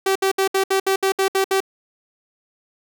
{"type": "tone bursts", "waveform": "sawtooth", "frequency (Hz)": 385.9, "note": "G4", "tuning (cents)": -27, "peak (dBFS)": -12, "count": 10, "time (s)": [0.06, 1.604], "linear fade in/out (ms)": 5, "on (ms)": 95, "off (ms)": 66, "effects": []}